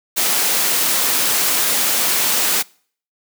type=noise; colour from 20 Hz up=white; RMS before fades=-17 dBFS; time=0.16-2.63 s; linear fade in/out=20 ms; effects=noise-tail reverb RT60 0.5 s tail -25 dB re dry + high-pass 200 Hz 12 dB/octave